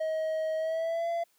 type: tone with pitch glide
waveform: triangle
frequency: 633 to 678.4 Hz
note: D#5 to E5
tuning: +30 to +50 cents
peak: -26 dBFS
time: 0-1.24 s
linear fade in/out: 10 ms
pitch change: +120 cents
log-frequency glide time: 0.57-1.09 s
effects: white hiss -69 dBFS RMS until 1.38 s + high-pass 150 Hz 12 dB/octave